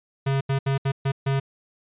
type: tone bursts at uneven times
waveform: square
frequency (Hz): 136.5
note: C#3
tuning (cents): -26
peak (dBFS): -21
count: 6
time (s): 0.26-0.41 / 0.49-0.59 / 0.66-0.78 / 0.85-0.92 / 1.05-1.12 / 1.26-1.4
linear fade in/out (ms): 10
effects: resampled to 8000 Hz